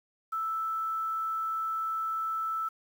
sine tone with quantisation, 1318.5 Hz, E6, in tune, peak -29 dBFS, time 0.32-2.69 s, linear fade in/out 10 ms, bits 9, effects none

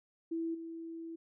sine tone with level steps, 329.6 Hz, E4, in tune, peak -33 / -41 dBFS, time 0.31-1.16 s, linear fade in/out 10 ms, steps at 0.54 s, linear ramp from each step 10 ms, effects none

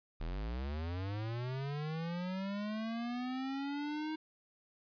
square linear sweep, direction up, 37 to 315.1 Hz, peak -37 dBFS, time 0.2-4.16 s, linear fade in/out 10 ms, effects resampled to 11025 Hz + 11-bit

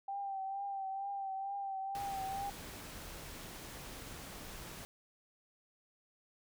sine tone with vibrato, 784 Hz, G5, in tune, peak -37 dBFS, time 0.08-2.5 s, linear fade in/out 5 ms, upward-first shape triangle, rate 2.2 Hz, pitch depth 42 cents each way
pink noise, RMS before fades -48 dBFS, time 1.95-4.85 s, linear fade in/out 0 ms
effects none

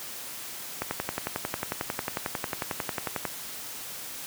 click train, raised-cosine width 0.5 ms, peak -13 dBFS, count 28, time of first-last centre 0.82-3.252 s, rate 11.1 Hz, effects white hiss -39 dBFS RMS until 4.26 s + high-pass 80 Hz 12 dB/octave

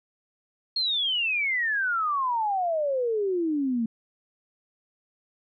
sine exponential sweep, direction down, 4309 to 221.6 Hz, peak -23 dBFS, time 0.76-3.86 s, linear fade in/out 5 ms, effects none

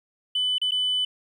sine tone with dropouts, 3000 Hz, F#7, 23 cents sharp, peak -20 dBFS, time 0.35-1.05 s, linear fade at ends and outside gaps 5 ms, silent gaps 0.583-0.615 / 0.71-0.718 s, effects tanh soft clip ceiling -18 dBFS + 10-bit

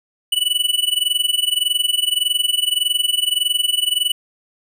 square tone with amplitude modulation, 2961 Hz, F#7, 1 cent sharp, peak -13 dBFS, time 0.32-4.12 s, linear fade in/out 5 ms, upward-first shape sine, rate 21.7 Hz, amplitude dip 90%, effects none

